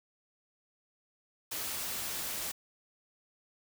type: noise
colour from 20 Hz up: white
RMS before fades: -37 dBFS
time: 1.51-2.52 s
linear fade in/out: 10 ms
effects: none